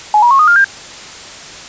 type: tone with pitch steps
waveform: sine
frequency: 845 / 959.5 / 1089.5 / 1237.2 / 1404.8 / 1595.1 Hz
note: G#5 / A#5 / C#6 / D#6 / F6 / G6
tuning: +30 / +50 / -30 / -10 / +10 / +30 cents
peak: -5 dBFS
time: 0.14-0.644 s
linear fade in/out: 2 ms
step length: 84 ms
effects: white hiss -31 dBFS RMS until 1.68 s + resampled to 16000 Hz